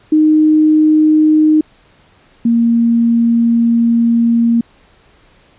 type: tone pair in turn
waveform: sine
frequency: 308.9 / 232.8 Hz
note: D#4 / A#3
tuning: -12 / -2 cents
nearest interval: perfect fourth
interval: 490 cents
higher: first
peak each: -6 / -8 dBFS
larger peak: first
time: 0.12-1.61 / 2.45-4.61 s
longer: second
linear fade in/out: 5 ms
effects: pink hiss -49 dBFS RMS until 5.58 s + resampled to 8000 Hz